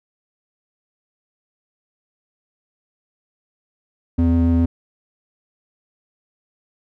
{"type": "ring-modulated tone", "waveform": "triangle", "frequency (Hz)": 167.6, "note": "E3", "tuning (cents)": 29, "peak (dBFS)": -8, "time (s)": [4.18, 4.66], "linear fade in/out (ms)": 10, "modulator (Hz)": 85.7, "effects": []}